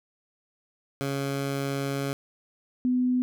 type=tone pair in turn; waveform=15% pulse / sine; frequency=138.59 / 250.7 Hz; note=C#3 / B3; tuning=0 / +26 cents; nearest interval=minor seventh; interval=1026 cents; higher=second; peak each=-21 dBFS; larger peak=neither; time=1.01-2.13 / 2.85-3.22 s; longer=first; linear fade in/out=0 ms; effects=none

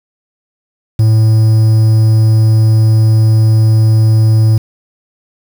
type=tone with quantisation; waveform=triangle; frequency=110 Hz; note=A2; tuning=in tune; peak=-3 dBFS; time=0.99-4.58 s; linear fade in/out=5 ms; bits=5; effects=none

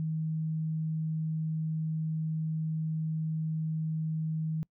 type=tone; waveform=sine; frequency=158.3 Hz; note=D#3; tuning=30 cents sharp; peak=-29 dBFS; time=0-4.63 s; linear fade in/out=0 ms; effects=noise-tail reverb RT60 0.1 s tail -26 dB re dry

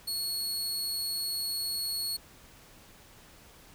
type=tone; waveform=sawtooth; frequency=4353 Hz; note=C#8; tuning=32 cents flat; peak=-28 dBFS; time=0.07-2.17 s; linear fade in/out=10 ms; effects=pink hiss -55 dBFS RMS until 3.74 s

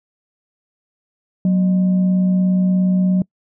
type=tone with frequency modulation; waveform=sine; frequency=185 Hz; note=F#3; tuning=in tune; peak=-12 dBFS; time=1.45-3.22 s; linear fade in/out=2 ms; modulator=427 Hz; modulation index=0.2; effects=noise-tail reverb RT60 0.1 s tail -25 dB re dry

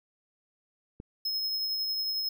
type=click; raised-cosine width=3 ms; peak=-28 dBFS; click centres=1.001 s
type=tone with tremolo; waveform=square; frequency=5160 Hz; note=E8; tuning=38 cents flat; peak=-28 dBFS; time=1.25-2.29 s; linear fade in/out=5 ms; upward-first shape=triangle; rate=11 Hz; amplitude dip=30%
effects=none

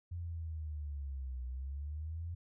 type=linear two-way sweep; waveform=sine; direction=down then up; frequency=87.7 to 61.74 to 86.7 Hz; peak=-38 dBFS; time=0.11-2.35 s; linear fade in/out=10 ms; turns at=1.45 s; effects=none

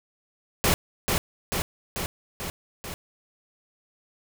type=noise with echo; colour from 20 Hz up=pink; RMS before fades=-21 dBFS; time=0.64-0.74 s; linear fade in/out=0 ms; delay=440 ms; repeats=5; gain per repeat=-3 dB; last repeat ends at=2.94 s; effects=none

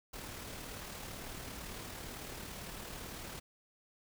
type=noise with amplitude modulation; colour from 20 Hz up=pink; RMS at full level=-44 dBFS; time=0.13-3.4 s; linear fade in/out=10 ms; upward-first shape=sine; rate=37.9 Hz; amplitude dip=35%; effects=none

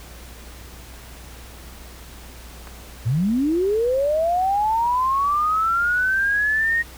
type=clicks; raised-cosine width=0.5 ms; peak=-25 dBFS; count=2; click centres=2.672 / 2.676 s
type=linear sweep; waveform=sine; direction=up; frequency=102.3 to 1875 Hz; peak=-17 dBFS; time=3.05-6.83 s; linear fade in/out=20 ms
effects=added 60 Hz sine -40 dBFS peak until 6.97 s + pink hiss -43 dBFS RMS until 6.97 s

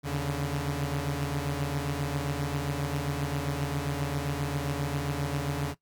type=tone cluster; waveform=sawtooth; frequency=80 / 139.6 / 147.1 Hz; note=D#2 / C#3 / D3; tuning=+49 / +13 / +3 cents; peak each=-33 / -27 / -29 dBFS; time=0.03-5.75 s; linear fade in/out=50 ms; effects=noise-tail reverb RT60 0.1 s tail -17 dB re dry + Opus 48 kbps

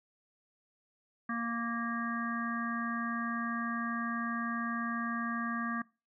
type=harmonic tone; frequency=233.1 Hz; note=A#3; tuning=in tune; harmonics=1 / 3 / 5 / 7 / 8; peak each=-35 / -47 / -37 / -40 / -44 dBFS; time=1.29-5.82 s; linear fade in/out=5 ms; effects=noise-tail reverb RT60 0.3 s tail -22 dB re dry

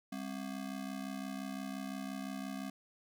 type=ring-modulated tone; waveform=square; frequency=232.2 Hz; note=A#3; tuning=7 cents flat; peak=-37 dBFS; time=0.12-2.7 s; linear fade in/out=5 ms; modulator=32.9 Hz; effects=none

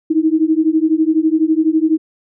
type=beating tone pair; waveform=sine; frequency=311.1 / 323.1 Hz; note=D#4 / E4; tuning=0 / -35 cents; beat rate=12 Hz; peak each=-14 dBFS; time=0.1-1.98 s; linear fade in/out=10 ms; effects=none

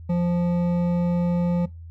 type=tone with hard clipping; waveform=triangle; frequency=174.61 Hz; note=F3; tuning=in tune; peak=-21 dBFS; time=0.09-1.66 s; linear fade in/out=10 ms; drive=13 dB; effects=noise-tail reverb RT60 0.2 s tail -20 dB re dry + added 83 Hz sine -37 dBFS peak until 1.9 s

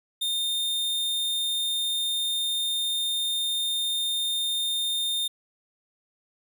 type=tone; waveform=45% pulse; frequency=3637 Hz; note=A#7; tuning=43 cents flat; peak=-25 dBFS; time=0.21-5.28 s; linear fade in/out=10 ms; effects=none

